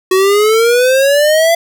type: exponential sweep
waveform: square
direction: up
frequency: 370 to 680 Hz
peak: -8 dBFS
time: 0.11-1.55 s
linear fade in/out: 5 ms
effects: none